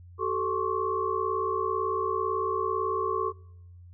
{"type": "tone cluster", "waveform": "sine", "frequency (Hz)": [380.8, 438.8, 1072, 1132], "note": ["F#4", "A4", "C6", "C#6"], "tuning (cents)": [50, -5, 42, 36], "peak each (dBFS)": -31, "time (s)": [0.18, 3.33], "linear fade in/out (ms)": 50, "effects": ["noise-tail reverb RT60 0.8 s tail -24 dB re dry", "added 88 Hz sine -46 dBFS peak until 3.93 s"]}